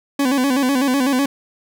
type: tone with vibrato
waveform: 40% pulse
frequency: 266.3 Hz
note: C4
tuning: 31 cents sharp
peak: -14 dBFS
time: 0.19-1.26 s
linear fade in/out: 5 ms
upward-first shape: square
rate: 8 Hz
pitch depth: 90 cents each way
effects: none